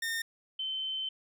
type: tone pair in turn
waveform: sawtooth / sine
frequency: 1825 / 3078 Hz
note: A#6 / G7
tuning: -37 / -32 cents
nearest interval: major sixth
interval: 905 cents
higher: second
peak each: -28 / -32 dBFS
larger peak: first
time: 0.02-0.22 / 0.59-1.09 s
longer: second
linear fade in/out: 5 ms
effects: none